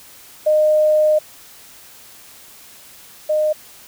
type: tone pair in turn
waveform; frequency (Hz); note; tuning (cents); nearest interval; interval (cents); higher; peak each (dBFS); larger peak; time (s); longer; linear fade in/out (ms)
sine; 613 / 613; D#5 / D#5; -26 / -26; unison; 0; neither; -11 / -14; first; 0.46-1.19 / 3.29-3.53; first; 10
effects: white hiss -43 dBFS RMS until 3.87 s